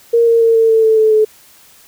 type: tone with pitch steps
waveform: sine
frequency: 466.2 / 461.1 / 456.1 / 451.1 / 446.2 / 441.3 / 436.5 / 431.7 Hz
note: A#4 / A#4 / A#4 / A4 / A4 / A4 / A4 / A4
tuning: 0 / -19 / -38 / +43 / +24 / +5 / -14 / -33 cents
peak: -7 dBFS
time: 0.13-1.25 s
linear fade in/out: 10 ms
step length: 140 ms
effects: white hiss -45 dBFS RMS until 1.87 s

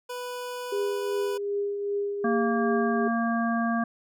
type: tone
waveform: 25% pulse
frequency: 493.9 Hz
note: B4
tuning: in tune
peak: -29 dBFS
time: 0.09-1.38 s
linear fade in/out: 10 ms
type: tone with tremolo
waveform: sine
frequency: 405.1 Hz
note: G#4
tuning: 43 cents flat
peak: -24 dBFS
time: 0.72-3.08 s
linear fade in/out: 5 ms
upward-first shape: triangle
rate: 2.6 Hz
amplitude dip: 45%
type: harmonic tone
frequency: 230.9 Hz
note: A#3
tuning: 16 cents flat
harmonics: 1 / 3 / 5 / 7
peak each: -25 / -30 / -32 / -33 dBFS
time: 2.24-3.84 s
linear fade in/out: 5 ms
effects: none

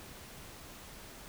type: silence
effects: pink hiss -50 dBFS RMS until 1.28 s

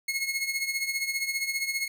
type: tone with tremolo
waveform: sawtooth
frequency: 2171 Hz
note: C#7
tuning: 37 cents flat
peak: -21 dBFS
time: 0.08-1.88 s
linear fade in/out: 5 ms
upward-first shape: triangle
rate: 15 Hz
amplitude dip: 75%
effects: none

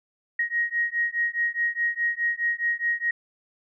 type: beating tone pair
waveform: sine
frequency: 1880 / 1884.8 Hz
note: A#6 / A#6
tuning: +14 / +19 cents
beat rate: 4.8 Hz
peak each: -26 dBFS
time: 0.39-3.11 s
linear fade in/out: 5 ms
effects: none

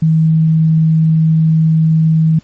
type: tone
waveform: sine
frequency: 159.7 Hz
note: D#3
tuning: 45 cents sharp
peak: -7 dBFS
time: 0.02-2.39 s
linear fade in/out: 5 ms
effects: pink hiss -49 dBFS RMS until 2.43 s + MP3 32 kbps

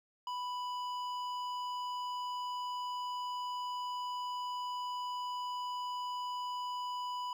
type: tone with hard clipping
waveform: triangle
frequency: 990 Hz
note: B5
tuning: 4 cents sharp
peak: -38 dBFS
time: 0.27-7.33 s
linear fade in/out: 2 ms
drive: 14 dB
effects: none

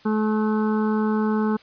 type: harmonic tone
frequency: 215.3 Hz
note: A3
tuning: 37 cents flat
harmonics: 1 / 2 / 4 / 5 / 6 / 7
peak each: -20 / -26 / -32 / -34 / -36 / -37 dBFS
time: 0.05-1.57 s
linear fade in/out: 10 ms
effects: white hiss -52 dBFS RMS until 1.62 s + resampled to 11025 Hz

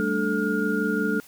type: tone cluster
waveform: sine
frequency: 195.5 / 221.1 / 293.3 / 436.5 / 1420 Hz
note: G3 / A3 / D4 / A4 / F6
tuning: -4 / +9 / -2 / -14 / +28 cents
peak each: -28 dBFS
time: 0-1.2 s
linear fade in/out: 0 ms
effects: white hiss -50 dBFS RMS until 1.27 s

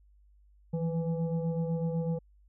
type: tone with frequency modulation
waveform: sine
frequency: 163 Hz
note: E3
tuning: 19 cents flat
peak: -28 dBFS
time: 0.73-2.19 s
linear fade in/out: 10 ms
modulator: 334 Hz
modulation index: 0.89
effects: added 50 Hz sine -58 dBFS peak until 2.48 s

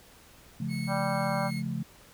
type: chord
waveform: sine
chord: Db augmented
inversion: none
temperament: just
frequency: 138.59 / 173.24 / 216.5 Hz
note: Db3 / F3 / A3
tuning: 0 / -14 / -28 cents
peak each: -34 / -34 / -34 dBFS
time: 0.6-1.83 s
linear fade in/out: 5 ms
type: tone with pitch glide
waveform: 30% pulse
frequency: 2191 to 2162 Hz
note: C#7 to C#7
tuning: -21 to -44 cents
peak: -37 dBFS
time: 0.68-1.63 s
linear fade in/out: 50 ms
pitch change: -23 cents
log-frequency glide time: 1.1-1.47 s
type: harmonic tone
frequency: 195.5 Hz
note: G3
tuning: 4 cents flat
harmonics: 3 / 4 / 5 / 6 / 7 / 8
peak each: -32 / -34 / -36 / -38 / -39 / -40 dBFS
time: 0.87-1.51 s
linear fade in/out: 50 ms
effects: pink hiss -55 dBFS RMS until 2.13 s

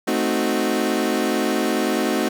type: chord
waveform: 30% pulse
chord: A diminished seventh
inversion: none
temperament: equal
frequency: 220 / 261.6 / 311.1 / 370 Hz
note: A3 / C4 / Eb4 / Gb4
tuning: 0 / 0 / 0 / 0 cents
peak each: -22 dBFS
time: 0.07-2.29 s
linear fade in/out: 10 ms
effects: none

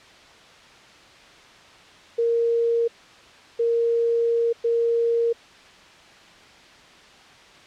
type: tone bursts at uneven times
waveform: sine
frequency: 465.5 Hz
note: A#4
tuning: 2 cents flat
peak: -18 dBFS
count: 3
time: 2.18-2.88 / 3.59-4.53 / 4.64-5.33 s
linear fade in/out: 10 ms
effects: white hiss -48 dBFS RMS until 7.66 s + low-pass 4000 Hz 12 dB/octave

